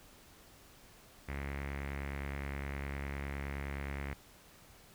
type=tone with low-pass filter; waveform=sawtooth; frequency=69.7 Hz; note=C#2; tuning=10 cents sharp; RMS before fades=-40 dBFS; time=1.28-4.14 s; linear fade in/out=10 ms; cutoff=2100 Hz; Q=4.4; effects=pink hiss -59 dBFS RMS until 4.94 s